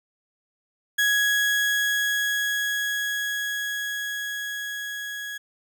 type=tone with level ramp; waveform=35% pulse; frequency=1665 Hz; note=G#6; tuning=4 cents sharp; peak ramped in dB=-17 to -30 dBFS; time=0.98-5.38 s; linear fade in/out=10 ms; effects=none